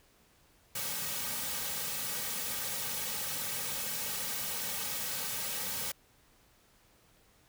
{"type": "noise with comb filter", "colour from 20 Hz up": "white", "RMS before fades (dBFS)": -36, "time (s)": [0.75, 5.92], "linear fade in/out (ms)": 5, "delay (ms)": 2.9, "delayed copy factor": -0.95, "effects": ["pink hiss -65 dBFS RMS until 7.48 s"]}